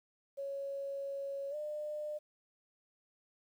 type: tone with pitch glide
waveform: sine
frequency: 554.4 to 601.1 Hz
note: C#5 to D5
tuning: 0 to +40 cents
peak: -37 dBFS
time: 0.37-2.19 s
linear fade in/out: 20 ms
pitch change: +140 cents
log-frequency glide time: 1.5-1.55 s
effects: 11-bit